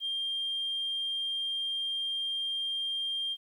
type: tone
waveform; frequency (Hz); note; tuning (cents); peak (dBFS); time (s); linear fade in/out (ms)
sine; 3195; G7; +32; -29; 0-3.37; 50
effects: tanh soft clip ceiling -26 dBFS + 11-bit